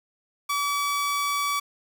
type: tone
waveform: sawtooth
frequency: 1145 Hz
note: D6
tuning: 44 cents flat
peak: -20 dBFS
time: 0.49-1.6 s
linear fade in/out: 10 ms
effects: 8-bit